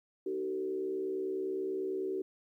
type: tone with frequency modulation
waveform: sine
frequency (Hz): 380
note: F#4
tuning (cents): +46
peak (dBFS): -32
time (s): 0.26-2.22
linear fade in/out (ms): 5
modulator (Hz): 69.3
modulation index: 0.76
effects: 12-bit